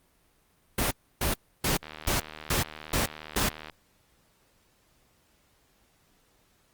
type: noise bursts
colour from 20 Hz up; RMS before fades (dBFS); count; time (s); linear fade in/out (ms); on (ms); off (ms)
pink; -26; 7; 0.78-3.49; 5; 130; 300
type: click train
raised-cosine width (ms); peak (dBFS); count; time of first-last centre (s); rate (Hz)
0.3; -24; 145; 1.83-3.698; 77.1
effects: pink hiss -66 dBFS RMS until 6.73 s + Opus 32 kbps